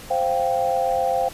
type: chord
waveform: sine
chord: C suspended fourth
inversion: none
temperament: just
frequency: 523.3 / 697.7 / 784.9 Hz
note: C5 / F5 / G5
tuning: 0 / -2 / +2 cents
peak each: -23 dBFS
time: 0.1-1.29 s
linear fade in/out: 10 ms
effects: pink hiss -40 dBFS RMS until 1.33 s + resampled to 32000 Hz